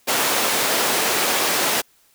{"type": "high-pass noise", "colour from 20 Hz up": "pink", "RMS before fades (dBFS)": -20, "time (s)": [0.07, 1.82], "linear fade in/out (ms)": 20, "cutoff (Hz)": 390, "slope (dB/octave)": 12, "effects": ["white hiss -58 dBFS RMS until 2.14 s"]}